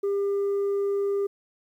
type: tone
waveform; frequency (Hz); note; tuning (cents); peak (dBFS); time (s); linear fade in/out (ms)
sine; 399.9; G4; +35; -20; 0.03-1.27; 10
effects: tanh soft clip ceiling -22 dBFS + 10-bit